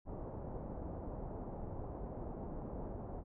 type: low-pass noise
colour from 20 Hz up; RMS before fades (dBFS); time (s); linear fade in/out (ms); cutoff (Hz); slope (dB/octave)
pink; -44; 0.05-3.24; 50; 830; 24
effects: none